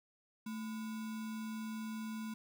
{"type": "tone with sample-and-hold", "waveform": "sine", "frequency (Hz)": 220, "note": "A3", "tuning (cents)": 0, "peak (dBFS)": -39, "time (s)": [0.46, 2.34], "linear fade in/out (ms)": 5, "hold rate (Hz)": 1225, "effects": []}